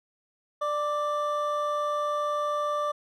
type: tone pair together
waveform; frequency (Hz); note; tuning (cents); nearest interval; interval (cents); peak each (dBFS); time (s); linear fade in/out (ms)
triangle; 592.5 / 1174.7; D5 / D6; +15 / 0; octave; 1185; -27 / -26; 0.61-2.92; 10
effects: none